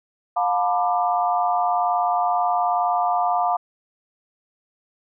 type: chord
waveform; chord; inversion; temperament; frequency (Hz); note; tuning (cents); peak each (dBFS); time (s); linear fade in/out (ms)
sine; B half-diminished seventh; second; just; 711.2 / 889 / 987.8 / 1185.3; F5 / A5 / B5 / D6; +31 / +18 / 0 / +16; -20 / -26 / -26 / -26; 0.36-3.57; 10
effects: none